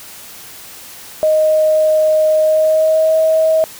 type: tone with pitch glide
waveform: sine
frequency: 622.3 to 636.8 Hz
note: D#5 to D#5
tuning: 0 to +40 cents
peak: -9 dBFS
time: 1.23-3.64 s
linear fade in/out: 0 ms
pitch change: +40 cents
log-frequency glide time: 2.4-3.17 s
effects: white hiss -35 dBFS RMS until 3.79 s